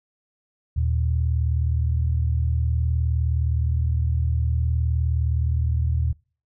sine tone pair together, 77.78 / 117.25 Hz, D#2 / A#2, 0 / +11 cents, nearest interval perfect fifth, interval 711 cents, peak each -20 / -25 dBFS, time 0.76-6.13 s, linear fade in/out 10 ms, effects noise-tail reverb RT60 0.4 s tail -26 dB re dry

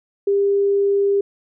sine tone, 399.7 Hz, G4, 34 cents sharp, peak -14 dBFS, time 0.27-1.21 s, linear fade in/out 5 ms, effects none

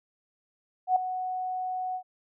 sine tone with ADSR envelope, 740 Hz, F#5, in tune, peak -17 dBFS, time 0.87-2.03 s, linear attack 90 ms, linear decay 4 ms, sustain -12 dB, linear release 80 ms, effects none

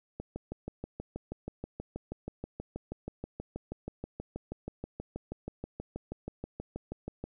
click train, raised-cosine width 2 ms, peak -24 dBFS, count 45, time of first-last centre 0.2-7.24 s, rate 6.25 Hz, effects none

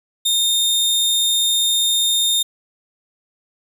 sawtooth tone, 3655 Hz, A#7, 35 cents flat, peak -12 dBFS, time 0.25-2.43 s, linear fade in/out 10 ms, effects none

